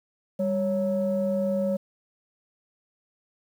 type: tone pair together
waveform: sine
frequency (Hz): 198.52 / 554.4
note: G3 / C#5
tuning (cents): +22 / 0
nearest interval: octave + tritone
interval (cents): 1778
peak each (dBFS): -25 / -24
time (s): 0.39-1.77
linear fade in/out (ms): 10
effects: tanh soft clip ceiling -17 dBFS + 9-bit